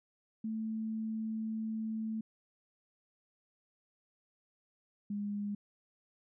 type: tone pair in turn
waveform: sine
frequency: 220.4 / 204.8 Hz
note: A3 / G#3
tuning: +3 / -24 cents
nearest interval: minor second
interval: 127 cents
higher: first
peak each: -34 / -34 dBFS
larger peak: neither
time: 0.44-2.21 / 5.1-5.55 s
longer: first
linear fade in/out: 5 ms
effects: none